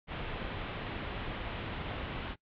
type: low-pass noise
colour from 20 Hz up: pink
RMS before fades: -39 dBFS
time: 0.07-2.36 s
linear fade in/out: 50 ms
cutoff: 3500 Hz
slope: 48 dB/octave
effects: noise-tail reverb RT60 0.1 s tail -21 dB re dry